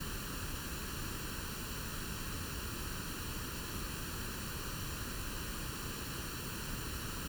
pink noise with comb filter, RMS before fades -41 dBFS, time 0-7.28 s, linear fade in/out 10 ms, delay 0.7 ms, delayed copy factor +0.7, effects none

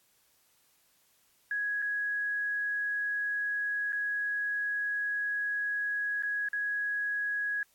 sine tone with dropouts, 1665 Hz, G#6, 4 cents sharp, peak -29 dBFS, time 1.51-7.63 s, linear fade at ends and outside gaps 2 ms, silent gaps 1.82-1.823 / 3.923-3.929 / 6.224-6.233 / 6.487-6.531 s, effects white hiss -68 dBFS RMS until 7.74 s + AAC 64 kbps

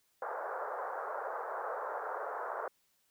pink band-pass noise, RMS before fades -39 dBFS, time 0.22-2.68 s, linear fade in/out 2 ms, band 460 to 1500 Hz, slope 48 dB/octave, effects white hiss -74 dBFS RMS until 3.1 s

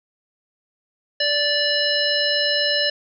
harmonic tone, 584 Hz, D5, 10 cents flat, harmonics 1 / 3 / 5 / 7 / 9, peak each -24 / -24 / -24 / -24 / -24 dBFS, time 1.2-2.9 s, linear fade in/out 5 ms, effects none

